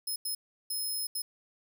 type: tone bursts at uneven times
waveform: 10% pulse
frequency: 5150 Hz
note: E8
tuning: 41 cents flat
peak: -26 dBFS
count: 4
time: 0.07-0.16 / 0.25-0.35 / 0.7-1.07 / 1.15-1.22 s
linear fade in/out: 5 ms
effects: none